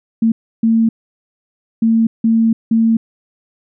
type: tone bursts at uneven times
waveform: sine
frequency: 226 Hz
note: A3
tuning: 47 cents sharp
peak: -9 dBFS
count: 5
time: 0.22-0.32 / 0.63-0.89 / 1.82-2.07 / 2.24-2.53 / 2.71-2.97 s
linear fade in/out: 5 ms
effects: none